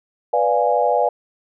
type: chord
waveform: sine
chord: B diminished seventh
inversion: none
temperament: equal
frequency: 493.9 / 587.3 / 698.5 / 830.6 Hz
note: B4 / D5 / F5 / Ab5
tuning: 0 / 0 / 0 / 0 cents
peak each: -20 dBFS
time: 0.33-1.09 s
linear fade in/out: 5 ms
effects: none